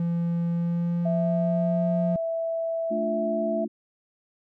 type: tone with pitch glide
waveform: triangle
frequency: 170.3 to 175.8 Hz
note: F3 to F3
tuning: -43 to +12 cents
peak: -21 dBFS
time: 0-2.16 s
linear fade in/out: 2 ms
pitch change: +55 cents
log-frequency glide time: 0.51-1.88 s
type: tone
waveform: sine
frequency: 659.3 Hz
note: E5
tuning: in tune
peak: -25 dBFS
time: 1.05-3.65 s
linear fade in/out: 10 ms
type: chord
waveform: sine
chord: D minor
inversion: second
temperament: equal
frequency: 220 / 293.7 / 349.2 Hz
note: A3 / D4 / F4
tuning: 0 / 0 / 0 cents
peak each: -29 / -34 / -33 dBFS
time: 2.9-3.68 s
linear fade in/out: 20 ms
effects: none